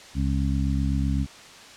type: harmonic tone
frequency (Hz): 67.9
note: C#2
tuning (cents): -35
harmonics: 1 / 2 / 3 / 4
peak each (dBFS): -24 / -27 / -29 / -30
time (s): 0.14-1.27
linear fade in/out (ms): 50
effects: white hiss -45 dBFS RMS until 1.76 s + low-pass 6000 Hz 12 dB/octave